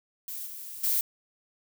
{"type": "noise with level steps", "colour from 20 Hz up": "violet", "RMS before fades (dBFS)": [-37, -41, -26], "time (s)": [0.28, 1.01], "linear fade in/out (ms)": 2, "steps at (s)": [0.46, 0.83], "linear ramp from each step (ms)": 10, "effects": []}